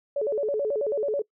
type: tone with vibrato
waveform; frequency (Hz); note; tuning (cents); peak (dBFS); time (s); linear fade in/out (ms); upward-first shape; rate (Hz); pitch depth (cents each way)
sine; 493.9; B4; 0; -23; 0.16-1.22; 5; square; 9.2; 240
effects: noise-tail reverb RT60 0.1 s tail -23 dB re dry